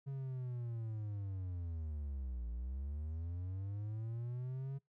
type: linear two-way sweep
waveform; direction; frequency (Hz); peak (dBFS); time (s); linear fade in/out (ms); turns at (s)
triangle; down then up; 138.7 to 57 to 138.7; -37; 0.06-4.79; 20; 2.49
effects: noise-tail reverb RT60 0.2 s tail -26 dB re dry